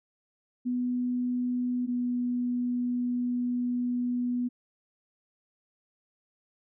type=tone pair in turn; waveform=sine; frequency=247.4 / 245.3 Hz; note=B3 / B3; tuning=+3 / -12 cents; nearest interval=unison; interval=15 cents; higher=first; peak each=-26 dBFS; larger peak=neither; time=0.65-1.87 / 1.87-4.49 s; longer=second; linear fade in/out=20 ms; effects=none